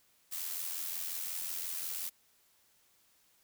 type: noise with amplitude modulation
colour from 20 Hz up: blue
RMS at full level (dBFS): -36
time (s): 0.31-2.1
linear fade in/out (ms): 20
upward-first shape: sine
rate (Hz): 85.6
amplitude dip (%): 55
effects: white hiss -69 dBFS RMS until 3.43 s